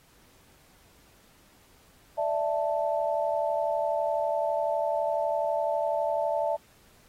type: chord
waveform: sine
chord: D suspended second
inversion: none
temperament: equal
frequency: 587.3 / 659.3 / 880 Hz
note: D5 / E5 / A5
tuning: 0 / 0 / 0 cents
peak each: -29 / -28 / -31 dBFS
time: 2.17-6.57 s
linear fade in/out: 20 ms
effects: pink hiss -60 dBFS RMS until 7.08 s + AAC 48 kbps